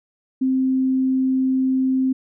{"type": "tone", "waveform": "sine", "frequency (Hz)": 261.6, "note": "C4", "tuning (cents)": 0, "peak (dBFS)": -16, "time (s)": [0.41, 2.13], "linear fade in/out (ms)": 10, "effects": []}